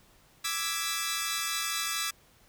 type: chord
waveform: 10% pulse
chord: E dominant seventh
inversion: third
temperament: equal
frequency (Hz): 1174.7 / 1318.5 / 1661.2 / 1975.5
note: D6 / E6 / G#6 / B6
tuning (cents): 0 / 0 / 0 / 0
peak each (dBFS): -27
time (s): 0.44-2.11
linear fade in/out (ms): 10
effects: pink hiss -61 dBFS RMS until 2.48 s